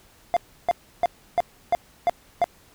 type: tone bursts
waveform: triangle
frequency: 697 Hz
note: F5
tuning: 4 cents flat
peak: -14 dBFS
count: 7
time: 0.34-2.442 s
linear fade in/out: 0 ms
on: 26 ms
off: 320 ms
effects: pink hiss -55 dBFS RMS until 2.74 s